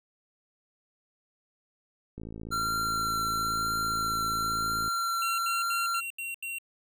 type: click train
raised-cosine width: 3 ms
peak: -28 dBFS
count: 150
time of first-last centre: 2.18-4.879 s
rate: 55.2 Hz
type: tone with vibrato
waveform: square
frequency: 1368 Hz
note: F6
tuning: 36 cents flat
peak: -28 dBFS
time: 2.51-6.01 s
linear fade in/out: 20 ms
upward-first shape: triangle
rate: 1 Hz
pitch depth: 13 cents each way
type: tone bursts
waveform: square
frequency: 2743 Hz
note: F7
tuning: 32 cents flat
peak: -34 dBFS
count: 6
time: 5.22-6.585 s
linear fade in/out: 2 ms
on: 160 ms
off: 81 ms
effects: none